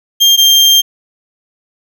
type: tone pair in turn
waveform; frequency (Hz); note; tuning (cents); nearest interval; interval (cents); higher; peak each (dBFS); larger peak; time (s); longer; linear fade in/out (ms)
35% pulse; 3200 / 3186; G7 / G7; +35 / +27; unison; 8; first; -3; neither; 0.2-0.37 / 0.37-0.82; second; 20
effects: none